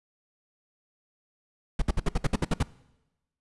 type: noise bursts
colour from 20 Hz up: brown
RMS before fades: -22 dBFS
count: 10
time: 1.79-2.629 s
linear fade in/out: 5 ms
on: 29 ms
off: 61 ms
effects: noise-tail reverb RT60 1.0 s tail -21 dB re dry + resampled to 24000 Hz